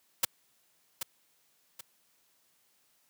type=noise with echo; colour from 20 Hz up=white; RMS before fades=-25 dBFS; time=0.23-0.25 s; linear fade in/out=5 ms; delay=780 ms; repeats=2; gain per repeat=-9 dB; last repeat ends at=1.81 s; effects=white hiss -70 dBFS RMS until 3.09 s + high-pass 100 Hz 12 dB/octave